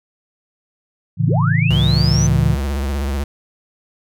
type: chord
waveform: sine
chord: A major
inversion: none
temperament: equal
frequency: 110 / 138.59 / 164.81 Hz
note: A2 / C#3 / E3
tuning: 0 / 0 / 0 cents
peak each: -17 dBFS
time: 1.17-2.57 s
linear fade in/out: 50 ms
type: linear sweep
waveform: sine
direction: up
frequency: 171.4 to 6190 Hz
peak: -21 dBFS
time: 1.27-2.27 s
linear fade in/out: 5 ms
type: tone with vibrato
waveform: square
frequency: 69.5 Hz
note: C#2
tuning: 5 cents sharp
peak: -19 dBFS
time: 1.7-3.24 s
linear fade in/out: 5 ms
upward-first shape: sine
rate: 16 Hz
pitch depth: 93 cents each way
effects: none